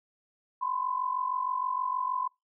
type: tone pair together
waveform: sine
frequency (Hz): 1004.6 / 1051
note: B5 / C6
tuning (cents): +29 / +7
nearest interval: minor second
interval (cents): 78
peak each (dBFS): -30 / -32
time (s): 0.61-2.28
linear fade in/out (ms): 10
effects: noise-tail reverb RT60 0.2 s tail -26 dB re dry